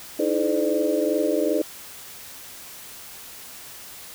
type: tone cluster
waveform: sine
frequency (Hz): 303.5 / 326.1 / 427.2 / 513 / 598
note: D#4 / E4 / G#4 / C5 / D5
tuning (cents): -43 / -19 / +49 / -34 / +31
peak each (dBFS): -26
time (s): 0.19-1.62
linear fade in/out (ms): 5
effects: white hiss -41 dBFS RMS until 4.14 s